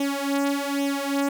sawtooth tone with flanger, 280 Hz, C#4, 18 cents sharp, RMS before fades -25 dBFS, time 0-1.29 s, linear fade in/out 5 ms, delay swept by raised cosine 0.32 to 3.72 ms, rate 1.2 Hz, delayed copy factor +0.75, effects none

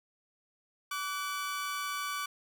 sawtooth tone pair together, 1154 / 1492.6 Hz, D6 / F#6, -31 / +15 cents, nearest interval major third, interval 446 cents, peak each -31 / -36 dBFS, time 0.91-2.26 s, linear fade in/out 5 ms, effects none

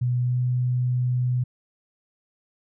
sine tone with pitch glide, 123.47 to 124.83 Hz, B2 to B2, 0 to +19 cents, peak -20 dBFS, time 0.01-1.44 s, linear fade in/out 10 ms, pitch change +19 cents, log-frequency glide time 0.21-0.38 s, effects none

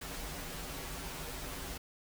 pink noise with comb filter, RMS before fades -42 dBFS, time 0.01-1.78 s, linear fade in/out 10 ms, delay 9.3 ms, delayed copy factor -0.95, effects none

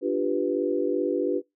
sine chord, G dominant seventh, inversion second, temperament equal, 293.7 / 349.2 / 392 / 493.9 Hz, D4 / F4 / G4 / B4, 0 / 0 / 0 / 0 cents, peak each -28 dBFS, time 0.01-1.42 s, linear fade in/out 50 ms, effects noise-tail reverb RT60 0.2 s tail -23 dB re dry

